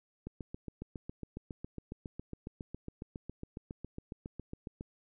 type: click train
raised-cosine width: 3 ms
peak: -28 dBFS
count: 34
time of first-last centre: 0.27-4.809 s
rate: 7.27 Hz
effects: none